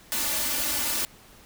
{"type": "noise with comb filter", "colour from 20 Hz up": "white", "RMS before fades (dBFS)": -27, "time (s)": [0.12, 1.05], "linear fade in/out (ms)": 0, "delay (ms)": 3.4, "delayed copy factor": 0.8, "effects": ["pink hiss -52 dBFS RMS until 1.45 s"]}